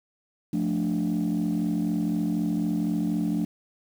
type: chord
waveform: sine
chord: D minor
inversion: first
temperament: just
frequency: 176.2 / 220.2 / 293.7 Hz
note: F3 / A3 / D4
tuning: +16 / +2 / 0 cents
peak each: -26 dBFS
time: 0.53-3.45 s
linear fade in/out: 5 ms
effects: tanh soft clip ceiling -19 dBFS + 8-bit